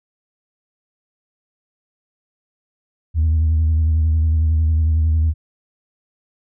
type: tone with vibrato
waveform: sine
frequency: 79.3 Hz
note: D#2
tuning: 33 cents sharp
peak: -11 dBFS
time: 3.14-5.34 s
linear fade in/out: 50 ms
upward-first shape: triangle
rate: 11 Hz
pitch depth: 53 cents each way
effects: tanh soft clip ceiling -11 dBFS